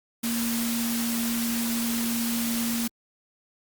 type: tone in noise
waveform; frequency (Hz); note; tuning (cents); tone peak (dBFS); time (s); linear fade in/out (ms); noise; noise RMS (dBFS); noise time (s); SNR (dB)
sine; 233.1; A#3; 0; -26; 0.23-2.88; 10; white; -31; 0.23-2.88; +2
effects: Opus 48 kbps